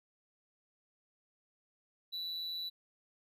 triangle tone with amplitude modulation, 3951 Hz, B7, in tune, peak -34 dBFS, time 2.12-2.7 s, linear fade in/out 20 ms, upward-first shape sine, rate 168 Hz, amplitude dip 40%, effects none

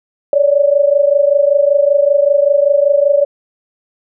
sine tone pair together, 562.1 / 587.3 Hz, C#5 / D5, +24 / 0 cents, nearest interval minor second, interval 76 cents, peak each -10 / -12 dBFS, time 0.33-3.25 s, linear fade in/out 2 ms, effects none

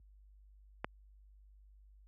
click, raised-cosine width 0.5 ms, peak -20 dBFS, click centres 0.845 s, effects added 50 Hz sine -49 dBFS peak until 2.07 s + high-pass 80 Hz 12 dB/octave

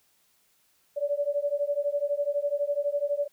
sine beating tone pair, 570 / 582 Hz, C#5 / D5, +48 / -16 cents, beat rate 12 Hz, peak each -28 dBFS, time 0.96-3.28 s, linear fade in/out 20 ms, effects white hiss -67 dBFS RMS until 3.32 s

